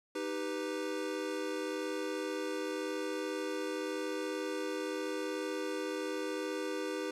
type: chord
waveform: square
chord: Eb augmented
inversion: none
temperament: equal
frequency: 311.1 / 392 / 493.9 Hz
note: Eb4 / G4 / B4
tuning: 0 / 0 / 0 cents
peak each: -40 / -40 / -40 dBFS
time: 0.15-7.11 s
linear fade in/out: 5 ms
effects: low-pass 9000 Hz 12 dB/octave + 11-bit